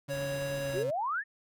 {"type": "tone with pitch glide", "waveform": "35% pulse", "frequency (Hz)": [141, 133.63], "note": ["C#3", "C3"], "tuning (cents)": [30, 37], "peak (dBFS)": -36, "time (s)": [0.08, 0.91], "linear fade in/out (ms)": 10, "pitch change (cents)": -93, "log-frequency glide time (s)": [0.6, 0.79]}
{"type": "tone", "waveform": "square", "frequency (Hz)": 554.4, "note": "C#5", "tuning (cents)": 0, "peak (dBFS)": -34, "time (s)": [0.09, 0.84], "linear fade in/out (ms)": 20}
{"type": "low-pass noise", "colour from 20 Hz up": "pink", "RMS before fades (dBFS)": -48, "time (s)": [0.13, 0.8], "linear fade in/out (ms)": 10, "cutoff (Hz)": 4000, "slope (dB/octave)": 96}
{"type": "exponential sweep", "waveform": "sine", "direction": "up", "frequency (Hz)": [329.6, 1867], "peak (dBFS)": -29, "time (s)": [0.73, 1.24], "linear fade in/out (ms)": 50}
{"effects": []}